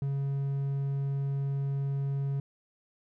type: tone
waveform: triangle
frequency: 138.59 Hz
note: C#3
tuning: in tune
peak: -26 dBFS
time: 0.02-2.4 s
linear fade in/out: 2 ms
effects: none